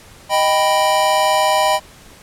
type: chord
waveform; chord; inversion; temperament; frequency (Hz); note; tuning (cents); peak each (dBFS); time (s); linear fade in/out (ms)
square; Eb augmented; none; equal; 622.3 / 784 / 987.8; Eb5 / G5 / B5; 0 / 0 / 0; -18; 0.29-1.8; 50
effects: pink hiss -43 dBFS RMS until 2.22 s + low-pass 12000 Hz 12 dB/octave